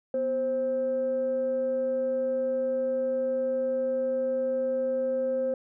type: tone pair together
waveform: sine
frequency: 246.9 / 526 Hz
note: B3 / C5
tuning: 0 / +9 cents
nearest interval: octave + minor second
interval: 1309 cents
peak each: -34 / -24 dBFS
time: 0.14-5.54 s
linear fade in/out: 2 ms
effects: tanh soft clip ceiling -20 dBFS